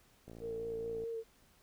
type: click train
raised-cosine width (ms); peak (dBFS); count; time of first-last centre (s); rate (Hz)
2; -37; 44; 0.28-1.037; 56.8
type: tone with vibrato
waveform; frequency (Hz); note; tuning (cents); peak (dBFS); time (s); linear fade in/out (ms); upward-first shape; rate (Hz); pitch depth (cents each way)
sine; 455.4; A#4; -40; -37; 0.4-1.24; 50; sine; 4.7; 21
effects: pink hiss -67 dBFS RMS until 1.62 s